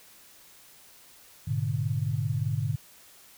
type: chord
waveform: sine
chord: G# diminished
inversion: none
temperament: equal with one note detuned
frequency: 103.83 / 121.7 / 146.83 Hz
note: G#2 / B2 / D3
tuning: 0 / -25 / 0 cents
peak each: -30 dBFS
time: 1.47-2.76 s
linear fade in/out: 10 ms
effects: white hiss -54 dBFS RMS until 3.37 s